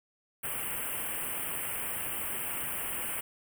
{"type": "band-stop noise", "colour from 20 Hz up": "white", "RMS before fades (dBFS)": -35, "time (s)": [0.43, 3.21], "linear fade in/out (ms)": 10, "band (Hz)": [3100, 8200], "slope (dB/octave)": 96, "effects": []}